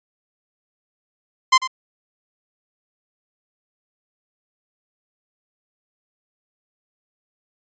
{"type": "tone with echo", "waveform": "sawtooth", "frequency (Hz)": 1040, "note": "C6", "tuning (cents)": -11, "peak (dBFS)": -6, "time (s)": [1.52, 1.58], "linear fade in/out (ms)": 10, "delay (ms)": 96, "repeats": 1, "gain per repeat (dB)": -13, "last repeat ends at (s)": 1.676, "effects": ["resampled to 16000 Hz"]}